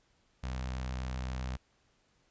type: tone with notch filter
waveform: sawtooth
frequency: 63.7 Hz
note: C2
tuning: 46 cents flat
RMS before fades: -37 dBFS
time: 0.43-1.57 s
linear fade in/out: 10 ms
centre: 360 Hz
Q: 1.1
effects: pink hiss -71 dBFS RMS until 2.3 s + resampled to 16000 Hz